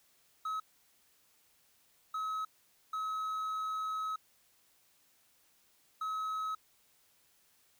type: tone bursts at uneven times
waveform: triangle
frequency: 1282 Hz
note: E6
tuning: 49 cents flat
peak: -32 dBFS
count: 4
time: 0.45-0.6 / 2.14-2.45 / 2.93-4.16 / 6.01-6.55 s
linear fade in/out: 5 ms
effects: white hiss -69 dBFS RMS until 7.79 s